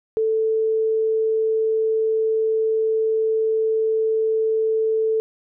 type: tone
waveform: sine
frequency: 441.4 Hz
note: A4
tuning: 5 cents sharp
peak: -17 dBFS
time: 0.17-5.2 s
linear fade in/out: 0 ms
effects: none